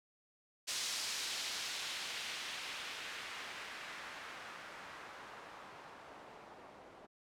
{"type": "noise with low-pass filter sweep", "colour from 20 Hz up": "blue", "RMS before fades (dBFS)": -45, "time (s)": [0.67, 7.07], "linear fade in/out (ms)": 20, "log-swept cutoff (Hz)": [5500, 630], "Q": 1, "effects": []}